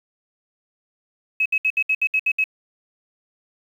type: tone bursts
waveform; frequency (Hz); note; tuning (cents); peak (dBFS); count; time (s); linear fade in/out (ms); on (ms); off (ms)
sine; 2566; E7; -47; -16; 9; 1.4-2.441; 5; 57; 66
effects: 8-bit